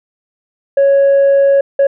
sine tone bursts at uneven times, 554.4 Hz, C#5, in tune, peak -4 dBFS, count 2, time 0.77-1.61 / 1.79-1.87 s, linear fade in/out 5 ms, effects tanh soft clip ceiling -5 dBFS

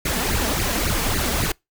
pink noise with flanger, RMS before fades -22 dBFS, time 0.05-1.52 s, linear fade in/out 5 ms, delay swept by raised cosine 0.44 to 4.54 ms, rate 3.6 Hz, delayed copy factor +0.9, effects noise-tail reverb RT60 0.2 s tail -26 dB re dry

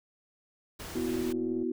pink noise, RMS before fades -42 dBFS, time 0.79-1.33 s, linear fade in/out 10 ms
sine chord, B suspended fourth, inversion none, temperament equal, 246.9 / 329.6 / 370 Hz, B3 / E4 / F#4, 0 / 0 / 0 cents, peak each -33 dBFS, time 0.95-1.72 s, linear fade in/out 5 ms
click train, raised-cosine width 2 ms, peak -36 dBFS, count 77, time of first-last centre 0.98-1.63 s, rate 117 Hz
effects none

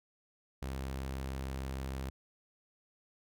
sawtooth tone, 66.5 Hz, C2, 29 cents sharp, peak -33 dBFS, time 0.62-2.1 s, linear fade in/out 5 ms, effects none

